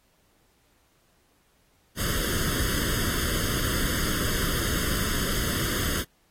pink noise with comb filter, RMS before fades -27 dBFS, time 1.96-6.05 s, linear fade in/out 50 ms, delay 0.61 ms, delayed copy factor +1, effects pink hiss -66 dBFS RMS until 6.3 s + AAC 48 kbps

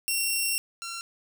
10% pulse tone pair in turn, 2732 / 1366 Hz, F7 / F6, -39 / -39 cents, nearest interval octave, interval 1200 cents, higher first, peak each -16 / -26 dBFS, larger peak first, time 0.08-0.58 / 0.82-1.01 s, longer first, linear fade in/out 0 ms, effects none

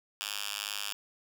5% pulse tone with high-pass filter, 102.5 Hz, G#2, 22 cents flat, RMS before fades -37 dBFS, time 0.21-0.93 s, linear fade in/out 0 ms, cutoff 2600 Hz, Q 1.1, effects none

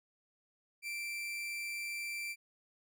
40% pulse tone with amplitude modulation, 2349 Hz, D7, in tune, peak -36 dBFS, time 0.82-2.36 s, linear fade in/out 50 ms, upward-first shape sine, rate 212 Hz, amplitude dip 25%, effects none

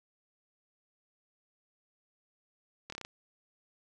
slowing click train, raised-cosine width 0.2 ms, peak -24 dBFS, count 6, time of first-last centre 2.9-3.049 s, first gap 24 ms, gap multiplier 1.11, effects none

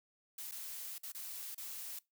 blue noise with dropouts, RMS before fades -45 dBFS, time 0.38-1.99 s, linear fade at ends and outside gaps 5 ms, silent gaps 0.513-0.519 / 0.982-1.032 / 1.12-1.147 / 1.547-1.578 s, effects noise-tail reverb RT60 0.2 s tail -22 dB re dry

